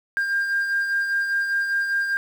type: beating tone pair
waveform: triangle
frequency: 1600 / 1605 Hz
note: G6 / G6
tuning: +35 / +40 cents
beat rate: 5 Hz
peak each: -18 / -27 dBFS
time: 0.17-2.17 s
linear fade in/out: 0 ms
effects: tanh soft clip ceiling -16 dBFS + 8-bit